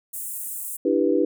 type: high-pass noise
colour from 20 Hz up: pink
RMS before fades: -32 dBFS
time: 0.13-0.77 s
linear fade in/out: 10 ms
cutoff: 8000 Hz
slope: 48 dB/octave
type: chord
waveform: sine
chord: E minor seventh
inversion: third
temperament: equal with one note detuned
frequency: 293.7 / 329.6 / 392 / 491 Hz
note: D4 / E4 / G4 / B4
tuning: 0 / 0 / 0 / -10 cents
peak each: -23 dBFS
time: 0.85-1.25 s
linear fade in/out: 5 ms
effects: none